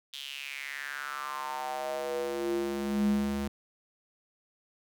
square tone with high-pass filter sweep, 69.7 Hz, C#2, 10 cents sharp, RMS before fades -33 dBFS, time 0.13-3.48 s, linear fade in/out 5 ms, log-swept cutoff 3400 to 140 Hz, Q 5.3, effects none

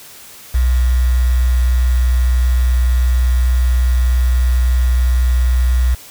sine tone with quantisation, 61.74 Hz, B1, in tune, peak -10 dBFS, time 0.54-5.95 s, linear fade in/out 10 ms, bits 5, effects white hiss -38 dBFS RMS until 6.1 s

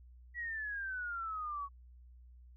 sine exponential sweep, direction down, 1945 to 1108.7 Hz, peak -37 dBFS, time 0.34-1.69 s, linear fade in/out 50 ms, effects added 61 Hz sine -54 dBFS peak until 2.56 s

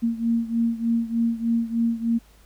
sine beating tone pair, 230 / 233.3 Hz, A#3 / A#3, -23 / +2 cents, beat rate 3.3 Hz, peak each -22 / -25 dBFS, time 0.02-2.19 s, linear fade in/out 20 ms, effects added 51 Hz sine -52 dBFS peak until 2.45 s + pink hiss -57 dBFS RMS until 2.45 s

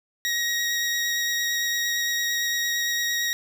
20% pulse tone with vibrato, 1890 Hz, A#6, 23 cents sharp, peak -18 dBFS, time 0.25-3.33 s, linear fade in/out 0 ms, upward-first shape sine, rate 8.8 Hz, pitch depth 10 cents each way, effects none

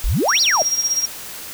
sine exponential two-way sweep, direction up then down, 30.87 to 5240 to 574 Hz, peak -15 dBFS, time 0.04-0.62 s, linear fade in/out 0 ms, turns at 0.41 s
sine tone with tremolo, 5620 Hz, F8, 10 cents sharp, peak -14 dBFS, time 0.28-1.06 s, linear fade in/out 10 ms, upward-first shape sine, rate 16 Hz, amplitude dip 70%
effects white hiss -33 dBFS RMS until 1.53 s

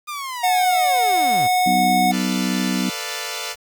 sawtooth linear sweep, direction down, 1224 to 96.9 Hz, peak -23 dBFS, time 0.07-1.48 s, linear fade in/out 20 ms
square tone, 732 Hz, F#5, 19 cents flat, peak -16 dBFS, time 0.43-2.12 s, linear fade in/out 10 ms
harmonic tone, 62.8 Hz, B1, 30 cents sharp, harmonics 3 / 4 / 5, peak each -22 / -23 / -28 dBFS, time 1.66-2.9 s, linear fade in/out 5 ms
5% pulse chord, B half-diminished seventh, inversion third, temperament equal, 440 / 493.9 / 587.3 / 698.5 Hz, A4 / B4 / D5 / F5, 0 / 0 / 0 / 0 cents, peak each -20 dBFS, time 2.1-3.56 s, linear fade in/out 50 ms
effects 8-bit

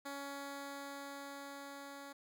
10% pulse tone with level ramp, 280 Hz, C#4, 18 cents sharp, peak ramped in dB -34 to -40 dBFS, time 0.05-2.13 s, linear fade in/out 10 ms, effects none

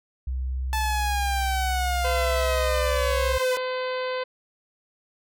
sine tone, 64.4 Hz, C2, 27 cents flat, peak -25 dBFS, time 0.27-3.38 s, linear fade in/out 5 ms
sawtooth linear sweep, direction down, 875 to 498.1 Hz, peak -21 dBFS, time 0.73-3.57 s, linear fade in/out 0 ms
harmonic tone, 510 Hz, C5, 44 cents flat, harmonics 1 / 2 / 3 / 4 / 5 / 6 / 7 / 8 / 9, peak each -27 / -33 / -37 / -39 / -41 / -43 / -44 / -45 / -46 dBFS, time 2.04-4.24 s, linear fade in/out 10 ms
effects none

